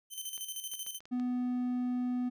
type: tone with tremolo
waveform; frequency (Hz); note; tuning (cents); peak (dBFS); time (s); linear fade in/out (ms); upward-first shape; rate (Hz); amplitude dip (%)
10% pulse; 3081; G7; -31; -28; 0.1-1; 50; square; 13; 60
type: clicks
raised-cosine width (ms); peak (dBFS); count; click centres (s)
0.2; -34; 6; 0.378 / 0.737 / 0.865 / 1.005 / 1.055 / 1.198
type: tone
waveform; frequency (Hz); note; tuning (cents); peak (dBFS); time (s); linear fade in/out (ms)
triangle; 248.2; B3; +9; -28; 1.11-2.3; 20
effects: none